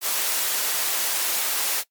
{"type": "high-pass noise", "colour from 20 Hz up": "white", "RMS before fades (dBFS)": -24, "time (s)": [0.01, 1.84], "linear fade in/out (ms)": 50, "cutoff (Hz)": 430, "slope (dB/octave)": 12, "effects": ["noise-tail reverb RT60 0.1 s tail -20 dB re dry", "MP3 96 kbps"]}